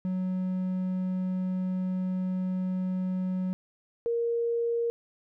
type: tone pair in turn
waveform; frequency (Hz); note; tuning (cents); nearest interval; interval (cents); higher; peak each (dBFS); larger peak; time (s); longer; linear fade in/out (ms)
triangle / sine; 185 / 467.7; F#3 / A#4; 0 / +6; octave + major third; 1606; second; -25; neither; 0.05-3.53 / 4.06-4.9; first; 0
effects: none